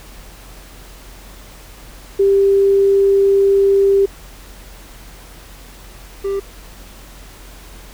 sine / triangle tone pair in turn, 394.4 / 394.4 Hz, G4 / G4, +11 / +11 cents, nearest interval unison, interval 0 cents, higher neither, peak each -9 / -15 dBFS, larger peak first, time 2.19-4.06 / 6.24-6.4 s, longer first, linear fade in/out 10 ms, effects added 45 Hz sine -38 dBFS peak until 7.93 s + pink hiss -41 dBFS RMS until 7.93 s

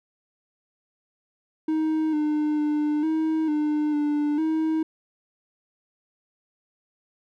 triangle tone with pitch steps, 314 / 301.7 / 299.2 / 316.9 / 300.7 / 295.2 / 317.1 Hz, D#4 / D4 / D4 / D#4 / D4 / D4 / D#4, +16 / +47 / +32 / +32 / +41 / +9 / +33 cents, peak -19 dBFS, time 1.68-4.83 s, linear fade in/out 5 ms, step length 450 ms, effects none

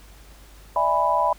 sine chord, E dominant seventh, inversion third, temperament just, 593.3 / 659.3 / 824.1 / 988.9 Hz, D5 / E5 / G#5 / B5, +18 / 0 / -14 / +2 cents, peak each -26 / -25 / -25 / -20 dBFS, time 0.76-1.33 s, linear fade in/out 2 ms, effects added 50 Hz sine -46 dBFS peak until 1.38 s + pink hiss -51 dBFS RMS until 1.38 s

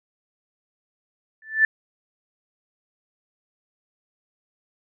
sine tone with exponential growth, 1760 Hz, A6, in tune, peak -10 dBFS, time 1.42-1.65 s, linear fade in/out 2 ms, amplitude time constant 50 ms, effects none

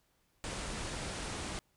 pink low-pass noise, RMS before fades -40 dBFS, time 0.44-1.59 s, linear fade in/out 0 ms, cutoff 10000 Hz, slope 96 dB/octave, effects pink hiss -74 dBFS RMS until 1.76 s

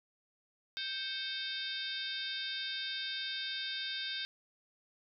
harmonic tone with a mistuned harmonic, 523.3 Hz, C5, in tune, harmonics 3 / 4 / 5 / 6 / 7 / 8 / 9 / 10, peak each -43 / -49 / -48 / -47 / -39 / -52 / -44 / -52 dBFS, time 0.77-4.25 s, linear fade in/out 0 ms, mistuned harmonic 4, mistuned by +94 cents, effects none

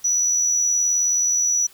sine tone with amplitude modulation, 5890 Hz, F#8, 9 cents flat, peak -14 dBFS, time 0.04-1.67 s, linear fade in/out 10 ms, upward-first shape sine, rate 79 Hz, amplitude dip 40%, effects tanh soft clip ceiling -12 dBFS + white hiss -50 dBFS RMS until 1.73 s

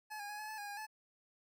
25% pulse tone with pitch steps, 855 / 817 / 835 / 854 / 866 / 820 / 814 / 864 Hz, A5 / G#5 / G#5 / G#5 / A5 / G#5 / G#5 / A5, -50 / -29 / +9 / +48 / -28 / -22 / -35 / -32 cents, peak -39 dBFS, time 0.1-0.868 s, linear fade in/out 20 ms, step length 96 ms, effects none

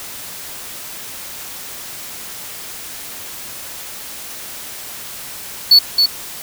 triangle tone with echo, 4435 Hz, C#8, in tune, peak -3 dBFS, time 5.71-5.79 s, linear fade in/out 5 ms, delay 270 ms, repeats 1, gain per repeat -5 dB, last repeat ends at 6.06 s, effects white hiss -31 dBFS RMS until 6.42 s

